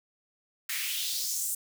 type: noise with high-pass filter sweep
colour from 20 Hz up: white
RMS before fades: -32 dBFS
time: 0.69-1.55 s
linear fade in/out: 5 ms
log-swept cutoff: 1800 to 8800 Hz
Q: 2.6
effects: none